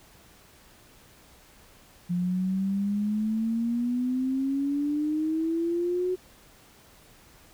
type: exponential sweep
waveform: sine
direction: up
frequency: 174.61 to 370 Hz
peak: -24 dBFS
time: 2.09-6.16 s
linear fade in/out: 20 ms
effects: pink hiss -55 dBFS RMS until 7.53 s